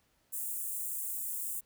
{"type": "high-pass noise", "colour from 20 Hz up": "white", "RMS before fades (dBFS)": -37, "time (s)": [0.32, 1.61], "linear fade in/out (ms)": 20, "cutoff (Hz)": 7600, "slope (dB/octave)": 48, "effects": ["pink hiss -72 dBFS RMS until 1.65 s"]}